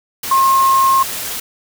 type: tone in noise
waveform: sine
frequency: 1070 Hz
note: C6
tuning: 38 cents sharp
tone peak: -9 dBFS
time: 0.31-1.03 s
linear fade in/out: 5 ms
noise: white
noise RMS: -24 dBFS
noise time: 0.23-1.4 s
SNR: +12 dB
effects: none